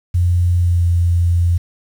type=tone with pitch glide; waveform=sine; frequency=88 to 86.49 Hz; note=F2 to F2; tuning=+14 to -16 cents; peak=-11 dBFS; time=0.14-1.58 s; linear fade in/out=10 ms; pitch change=-30 cents; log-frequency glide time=0.57-0.85 s; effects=7-bit